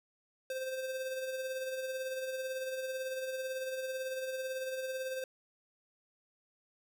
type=tone with tremolo; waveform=square; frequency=522 Hz; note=C5; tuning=4 cents flat; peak=-35 dBFS; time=0.5-5.24 s; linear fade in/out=2 ms; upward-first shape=sine; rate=18 Hz; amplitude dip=40%; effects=none